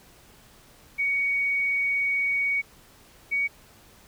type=tone pair in turn; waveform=sine; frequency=2241 / 2249 Hz; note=C#7 / C#7; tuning=+18 / +24 cents; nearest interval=unison; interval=6 cents; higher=second; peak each=-22 / -22 dBFS; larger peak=neither; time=0.98-2.62 / 3.31-3.48 s; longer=first; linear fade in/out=20 ms; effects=pink hiss -54 dBFS RMS until 4.07 s